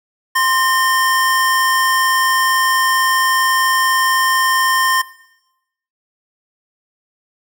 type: tone pair together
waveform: square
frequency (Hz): 1045.3 / 1821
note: C6 / A#6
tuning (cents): -2 / -41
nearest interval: minor seventh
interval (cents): 961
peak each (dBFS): -16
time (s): 0.35-5.02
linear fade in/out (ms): 10
effects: noise-tail reverb RT60 0.9 s tail -18 dB re dry